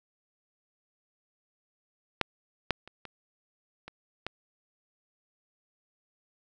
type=clicks; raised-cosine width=0.3 ms; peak=-8 / -9 / -30 / -26 / -26 / -17 dBFS; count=6; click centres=2.213 / 2.707 / 2.876 / 3.053 / 3.88 / 4.266 s; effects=none